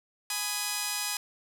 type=chord; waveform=5% pulse; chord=G# minor; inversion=none; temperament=just; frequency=830.6 / 996.7 / 1245.9 Hz; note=G#5 / B5 / D#6; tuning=0 / +16 / +2 cents; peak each=-22 / -24 / -26 dBFS; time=0.3-1.17 s; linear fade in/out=2 ms; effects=none